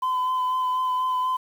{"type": "tone with vibrato", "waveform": "sine", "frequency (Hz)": 1017, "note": "C6", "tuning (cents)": -50, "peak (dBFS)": -19, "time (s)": [0.02, 1.37], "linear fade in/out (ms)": 10, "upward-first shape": "sine", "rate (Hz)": 4.1, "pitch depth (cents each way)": 15, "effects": ["tanh soft clip ceiling -20 dBFS", "8-bit"]}